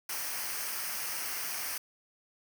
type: noise with comb filter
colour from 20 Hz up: white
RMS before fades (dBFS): -36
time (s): 0.09-1.78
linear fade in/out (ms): 5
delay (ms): 0.27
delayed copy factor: -0.65
effects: none